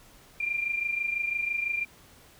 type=tone pair together; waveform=sine; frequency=2383 / 2409 Hz; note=D7 / D7; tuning=+25 / +43 cents; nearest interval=unison; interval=18 cents; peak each=-28 / -33 dBFS; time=0.4-1.85 s; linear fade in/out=5 ms; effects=pink hiss -55 dBFS RMS until 2.39 s